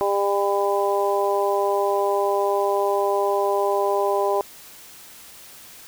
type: harmonic tone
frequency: 200.3 Hz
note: G3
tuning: 38 cents sharp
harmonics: 2 / 3 / 4 / 5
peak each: -22 / -24 / -25 / -26 dBFS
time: 0.01-4.41 s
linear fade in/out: 0 ms
effects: white hiss -44 dBFS RMS until 5.87 s